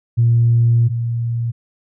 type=tone pair in turn; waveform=sine; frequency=117.3 / 117.3 Hz; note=A#2 / A#2; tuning=+11 / +11 cents; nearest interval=unison; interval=0 cents; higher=neither; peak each=-9 / -17 dBFS; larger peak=first; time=0.17-0.89 / 0.89-1.52 s; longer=first; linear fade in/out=20 ms; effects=tanh soft clip ceiling -5 dBFS